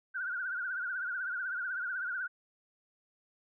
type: tone with vibrato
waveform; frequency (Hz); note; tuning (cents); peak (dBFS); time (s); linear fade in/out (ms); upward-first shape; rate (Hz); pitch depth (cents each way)
sine; 1480; F#6; 0; -33; 0.14-2.28; 20; triangle; 16; 120
effects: none